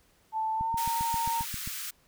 sine tone with pitch glide, 880 to 922.7 Hz, A5 to A#5, 0 to -18 cents, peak -27 dBFS, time 0.32-1.45 s, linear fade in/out 50 ms, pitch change +82 cents, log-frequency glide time 0.54-0.79 s
click train, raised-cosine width 5 ms, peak -26 dBFS, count 9, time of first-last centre 0.61-1.675 s, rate 7.51 Hz
white high-pass noise, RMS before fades -37 dBFS, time 0.77-1.91 s, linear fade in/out 10 ms, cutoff 1200 Hz, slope 48 dB/octave
effects pink hiss -65 dBFS RMS until 2.07 s

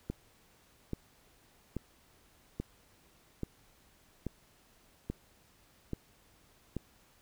click train, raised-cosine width 3 ms, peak -22 dBFS, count 9, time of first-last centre 0.1-6.767 s, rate 1.2 Hz, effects pink hiss -65 dBFS RMS until 7.21 s

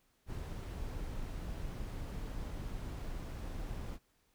brown noise, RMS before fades -41 dBFS, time 0.26-3.99 s, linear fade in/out 50 ms, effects pink hiss -74 dBFS RMS until 4.34 s

